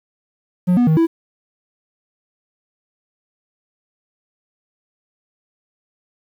triangle tone with pitch steps, 179.7 / 243.7 / 158.1 / 330.1 Hz, F3 / B3 / D#3 / E4, +50 / -23 / +28 / +2 cents, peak -9 dBFS, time 0.67-1.07 s, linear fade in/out 20 ms, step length 100 ms, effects 8-bit

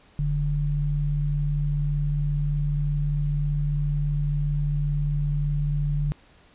sine tone pair together, 41 / 146.1 Hz, E1 / D3, -9 / -9 cents, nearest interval octave + minor seventh, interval 2200 cents, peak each -26 / -23 dBFS, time 0.19-6.12 s, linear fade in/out 0 ms, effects pink hiss -56 dBFS RMS until 6.54 s + resampled to 8000 Hz

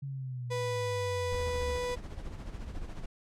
sine linear sweep, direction down, 139.9 to 69.2 Hz, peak -35 dBFS, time 0.02-1.78 s, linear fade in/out 10 ms
35% pulse tone, 493.2 Hz, B4, 2 cents flat, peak -30 dBFS, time 0.5-1.96 s, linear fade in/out 20 ms
brown noise with tremolo, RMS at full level -38 dBFS, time 1.32-3.06 s, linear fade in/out 5 ms, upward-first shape sine, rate 14 Hz, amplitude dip 55%
effects low-pass 9000 Hz 12 dB/octave

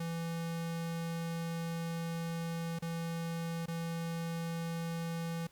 square tone with dropouts, 166.6 Hz, E3, 19 cents sharp, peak -36 dBFS, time 0-5.47 s, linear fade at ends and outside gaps 5 ms, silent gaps 2.789-2.822 / 3.659-3.681 s, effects pink hiss -65 dBFS RMS until 5.51 s

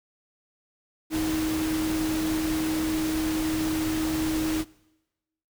sine tone in noise, 315.1 Hz, D#4, 22 cents sharp, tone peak -24 dBFS, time 1.1-4.65 s, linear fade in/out 50 ms, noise pink, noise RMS -33 dBFS, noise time 1.1-4.65 s, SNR +6 dB, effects noise-tail reverb RT60 1.0 s tail -22 dB re dry

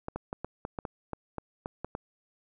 clicks, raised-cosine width 1 ms, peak -20 dBFS, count 12, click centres 0.084 / 0.16 / 0.329 / 0.446 / 0.651 / 0.788 / 0.852 / 1.133 / 1.383 / 1.659 / 1.846 / 1.951 s, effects none

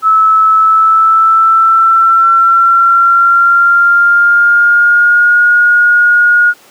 sine tone with pitch glide, 1303 to 1437.4 Hz, E6 to F6, -20 to +49 cents, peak -4 dBFS, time 0.02-6.54 s, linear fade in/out 50 ms, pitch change +169 cents, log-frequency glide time 0.54-5.42 s, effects pink hiss -41 dBFS RMS until 6.7 s + high-pass 300 Hz 12 dB/octave

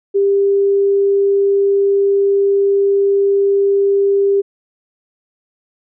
sine tone, 397.5 Hz, G4, 24 cents sharp, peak -10 dBFS, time 0.14-4.42 s, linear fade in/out 20 ms, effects none

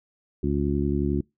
harmonic tone, 71.2 Hz, C#2, 47 cents sharp, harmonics 1 / 2 / 3 / 4 / 5, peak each -28 / -28 / -28 / -28 / -28 dBFS, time 0.43-1.21 s, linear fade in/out 5 ms, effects noise-tail reverb RT60 0.2 s tail -25 dB re dry

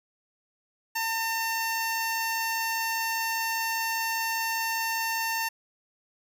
10% pulse tone with notch filter, 905 Hz, A5, 48 cents sharp, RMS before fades -29 dBFS, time 0.95-5.49 s, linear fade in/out 10 ms, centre 3800 Hz, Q 1.5, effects none

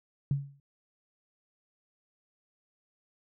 sine tone with exponential decay, 140 Hz, C#3, 18 cents sharp, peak -22 dBFS, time 0.31-0.6 s, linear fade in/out 2 ms, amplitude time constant 61 ms, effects none

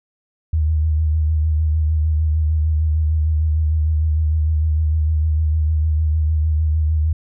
sine tone with vibrato, 77.78 Hz, D#2, in tune, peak -14 dBFS, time 0.53-7.13 s, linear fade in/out 5 ms, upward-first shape sine, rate 6.6 Hz, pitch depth 42 cents each way, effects none

